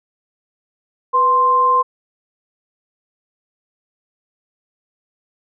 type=tone pair together; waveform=sine; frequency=493.9 / 1046.5 Hz; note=B4 / C6; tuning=0 / 0 cents; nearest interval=octave + minor second; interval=1300 cents; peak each=-22 / -11 dBFS; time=1.13-1.83 s; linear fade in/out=20 ms; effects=none